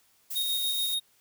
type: noise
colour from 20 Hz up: violet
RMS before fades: -35 dBFS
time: 0.3-0.95 s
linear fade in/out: 10 ms
type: tone with tremolo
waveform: square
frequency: 3727 Hz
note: A#7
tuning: 1 cent flat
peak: -27 dBFS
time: 0.35-1 s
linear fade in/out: 20 ms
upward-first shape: square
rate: 6.9 Hz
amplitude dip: 25%
effects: white hiss -65 dBFS RMS until 1.2 s